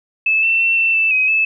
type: tone with pitch steps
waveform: sine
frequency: 2615 / 2681 / 2698 / 2680 / 2646 / 2529 / 2612 Hz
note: E7 / E7 / E7 / E7 / E7 / D#7 / E7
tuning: -15 / +29 / +40 / +28 / +6 / +28 / -17 cents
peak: -12 dBFS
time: 0.26-1.45 s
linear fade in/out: 5 ms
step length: 170 ms
effects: none